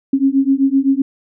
sine beating tone pair, 267.9 / 275.7 Hz, C4 / C#4, +41 / -9 cents, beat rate 7.8 Hz, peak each -14 dBFS, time 0.13-1.02 s, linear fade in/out 5 ms, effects none

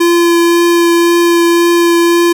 square tone with vibrato, 342 Hz, F4, 36 cents flat, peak -7 dBFS, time 0-2.33 s, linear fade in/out 10 ms, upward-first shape triangle, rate 1.9 Hz, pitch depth 11 cents each way, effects none

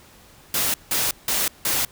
white noise bursts, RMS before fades -22 dBFS, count 4, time 0.54-1.85 s, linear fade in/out 2 ms, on 200 ms, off 170 ms, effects pink hiss -50 dBFS RMS until 1.91 s

